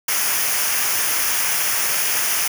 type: noise with comb filter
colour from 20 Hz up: white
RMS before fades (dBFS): -20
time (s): 0.08-2.48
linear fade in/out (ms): 5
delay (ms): 0.25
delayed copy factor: -0.65
effects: none